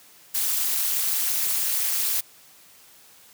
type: noise with amplitude modulation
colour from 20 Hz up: blue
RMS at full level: -20 dBFS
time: 0.34-2.21 s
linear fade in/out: 10 ms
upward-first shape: sine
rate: 226 Hz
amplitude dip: 100%
effects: white hiss -52 dBFS RMS until 3.33 s + high-pass 80 Hz 12 dB/octave